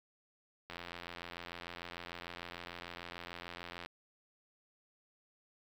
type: click train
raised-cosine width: 0.3 ms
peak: -28 dBFS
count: 275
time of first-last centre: 0.7-3.86 s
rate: 86.7 Hz
effects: 9-bit